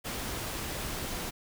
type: noise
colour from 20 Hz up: pink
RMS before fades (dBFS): -36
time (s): 0.04-1.31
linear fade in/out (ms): 20
effects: none